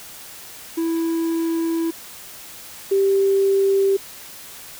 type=tone pair in turn; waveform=triangle / sine; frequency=330 / 391.2 Hz; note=E4 / G4; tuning=+2 / -4 cents; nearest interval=minor third; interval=294 cents; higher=second; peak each=-17 / -14 dBFS; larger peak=second; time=0.77-1.91 / 2.91-3.97 s; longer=first; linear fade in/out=10 ms; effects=white hiss -39 dBFS RMS until 4.79 s